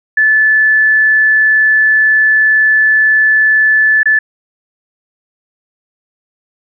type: tone with dropouts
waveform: sine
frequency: 1739 Hz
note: A6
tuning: 21 cents flat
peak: -6 dBFS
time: 0.17-4.19 s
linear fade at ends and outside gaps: 5 ms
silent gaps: 4.032-4.056 s
effects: none